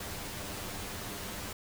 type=noise with comb filter; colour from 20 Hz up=pink; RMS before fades=-40 dBFS; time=0-1.53 s; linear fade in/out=5 ms; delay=10 ms; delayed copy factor=+0.55; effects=none